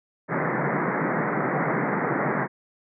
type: band-pass noise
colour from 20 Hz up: pink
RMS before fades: -25 dBFS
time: 0.28-2.48 s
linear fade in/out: 50 ms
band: 130 to 2100 Hz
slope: 96 dB/octave
effects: none